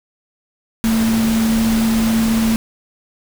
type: tone in noise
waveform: sine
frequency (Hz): 224.5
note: A3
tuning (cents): +35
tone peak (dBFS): -13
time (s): 0.84-2.56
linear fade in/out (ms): 0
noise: pink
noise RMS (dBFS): -24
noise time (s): 0.84-2.56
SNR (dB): +8
effects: none